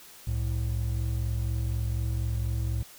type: tone pair together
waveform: triangle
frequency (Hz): 65.2 / 109.3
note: C2 / A2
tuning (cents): -5 / -11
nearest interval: major sixth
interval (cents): 894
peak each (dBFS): -27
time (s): 0.27-2.83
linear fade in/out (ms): 5
effects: white hiss -50 dBFS RMS until 2.98 s